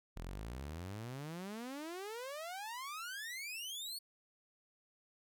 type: exponential sweep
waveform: sawtooth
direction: up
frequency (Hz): 38.89 to 4500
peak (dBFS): -39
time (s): 0.16-3.99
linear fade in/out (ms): 10
effects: none